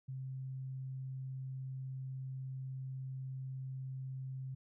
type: tone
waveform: sine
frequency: 131.8 Hz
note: C3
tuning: 13 cents sharp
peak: -40 dBFS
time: 0.08-4.55 s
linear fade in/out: 10 ms
effects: none